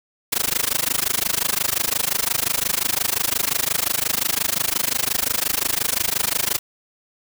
white noise with amplitude modulation, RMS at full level -18 dBFS, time 0.32-6.59 s, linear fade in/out 10 ms, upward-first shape sine, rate 25.7 Hz, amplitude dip 100%, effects none

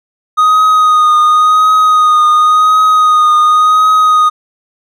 triangle tone with vibrato, 1244.5 Hz, D#6, in tune, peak -3 dBFS, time 0.37-4.3 s, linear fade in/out 20 ms, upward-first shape triangle, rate 0.92 Hz, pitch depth 29 cents each way, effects none

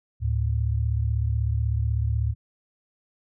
sine tone pair together, 73.74 / 109.9 Hz, D2 / A2, +8 / -2 cents, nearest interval perfect fifth, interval 690 cents, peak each -24 dBFS, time 0.2-2.35 s, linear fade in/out 50 ms, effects none

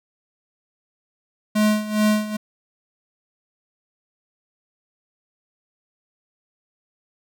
square tone with tremolo, 212.6 Hz, G#3, 41 cents sharp, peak -15 dBFS, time 1.55-2.37 s, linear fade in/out 10 ms, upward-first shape sine, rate 2.4 Hz, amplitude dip 80%, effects none

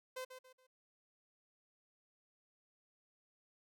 sawtooth tone with echo, 514 Hz, C5, 31 cents flat, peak -38 dBFS, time 0.16-0.25 s, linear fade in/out 10 ms, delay 140 ms, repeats 3, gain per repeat -9 dB, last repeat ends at 0.67 s, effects none

